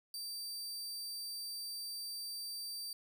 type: tone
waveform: sawtooth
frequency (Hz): 4660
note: D8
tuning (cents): -14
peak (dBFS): -38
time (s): 0.14-2.93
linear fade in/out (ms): 2
effects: none